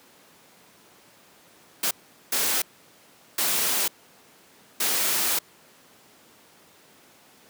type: noise bursts at uneven times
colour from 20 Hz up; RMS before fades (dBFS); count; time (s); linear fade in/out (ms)
white; -24; 4; 1.83-1.91 / 2.32-2.62 / 3.38-3.88 / 4.8-5.39; 5
effects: pink hiss -54 dBFS RMS until 7.49 s + high-pass 200 Hz 12 dB/octave